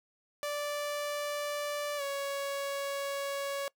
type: tone with pitch glide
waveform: sawtooth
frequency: 585 to 558.3 Hz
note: D5 to C#5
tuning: -7 to +12 cents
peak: -29 dBFS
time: 0.43-3.68 s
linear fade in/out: 0 ms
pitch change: -81 cents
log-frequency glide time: 1.97-2.02 s
effects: noise-tail reverb RT60 0.1 s tail -23 dB re dry